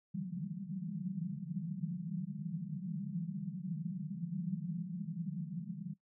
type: band-pass noise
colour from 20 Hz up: pink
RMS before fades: -40 dBFS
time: 0.14-5.94 s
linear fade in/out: 10 ms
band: 150 to 200 Hz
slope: 96 dB/octave
effects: noise-tail reverb RT60 0.1 s tail -17 dB re dry